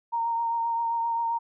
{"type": "tone with vibrato", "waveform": "sine", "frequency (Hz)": 926, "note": "A#5", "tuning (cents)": -12, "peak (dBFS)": -24, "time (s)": [0.12, 1.39], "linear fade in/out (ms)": 20, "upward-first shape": "triangle", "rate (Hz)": 7.6, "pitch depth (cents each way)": 22, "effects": []}